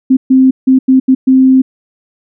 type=tone bursts at uneven times; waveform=sine; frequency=261.6 Hz; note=C4; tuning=in tune; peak=-3 dBFS; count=6; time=0.1-0.17 / 0.3-0.51 / 0.67-0.79 / 0.88-1 / 1.08-1.15 / 1.27-1.62 s; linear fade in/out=10 ms; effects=none